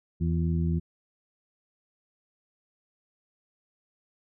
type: harmonic tone with a mistuned harmonic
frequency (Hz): 82.41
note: E2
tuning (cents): 0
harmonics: 1 / 2 / 3 / 4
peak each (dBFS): -27 / -26 / -37 / -38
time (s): 0.2-0.8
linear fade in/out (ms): 20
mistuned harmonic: 4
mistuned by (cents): +75
effects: none